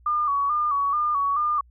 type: tone with vibrato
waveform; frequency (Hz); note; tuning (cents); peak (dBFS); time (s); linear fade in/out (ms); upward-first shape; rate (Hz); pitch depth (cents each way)
sine; 1165; D6; -14; -20; 0.06-1.61; 5; square; 2.3; 61
effects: added 60 Hz sine -51 dBFS peak until 1.7 s